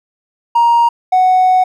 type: tone pair in turn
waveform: triangle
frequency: 939 / 741.3 Hz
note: A#5 / F#5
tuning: +12 / +3 cents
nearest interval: major third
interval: 409 cents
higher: first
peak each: -4 dBFS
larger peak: neither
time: 0.55-0.89 / 1.12-1.64 s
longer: second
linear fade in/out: 10 ms
effects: tanh soft clip ceiling -3 dBFS